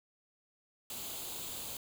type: noise with comb filter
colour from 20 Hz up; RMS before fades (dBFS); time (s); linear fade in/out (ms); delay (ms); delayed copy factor
white; -42; 0.9-1.77; 2; 0.27; +0.6
effects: none